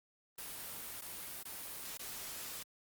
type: noise with dropouts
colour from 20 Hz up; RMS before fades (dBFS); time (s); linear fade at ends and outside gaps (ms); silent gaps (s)
white; -45; 0.38-2.63; 5; 1.011-1.018 / 1.431-1.452 / 1.974-1.993
effects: Opus 32 kbps